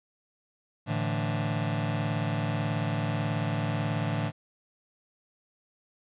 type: chord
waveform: sawtooth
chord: A suspended fourth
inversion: none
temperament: just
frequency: 110 / 146.67 / 165 Hz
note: A2 / D3 / E3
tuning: 0 / -2 / +2 cents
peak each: -26 / -27 / -29 dBFS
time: 0.86-4.32 s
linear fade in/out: 50 ms
effects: resampled to 8000 Hz + 10-bit